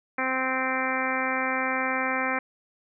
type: harmonic tone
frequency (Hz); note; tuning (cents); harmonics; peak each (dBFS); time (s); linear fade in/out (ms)
260.4; C4; -8; 1 / 2 / 3 / 4 / 5 / 6 / 7 / 8 / 9; -33 / -33 / -33 / -33 / -33 / -33 / -33 / -33 / -33; 0.18-2.39; 5
effects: none